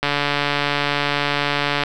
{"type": "click train", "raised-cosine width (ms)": 0.3, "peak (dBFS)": -3, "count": 261, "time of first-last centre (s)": [0.03, 1.836], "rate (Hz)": 144, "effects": []}